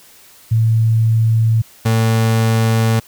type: tone pair in turn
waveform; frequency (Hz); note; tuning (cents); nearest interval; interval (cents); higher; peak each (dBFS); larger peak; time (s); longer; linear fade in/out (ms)
sine / 35% pulse; 112.5 / 112.5; A2 / A2; +39 / +39; unison; 0; neither; -10; neither; 0.51-1.62 / 1.85-3; second; 10
effects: white hiss -45 dBFS RMS until 3.07 s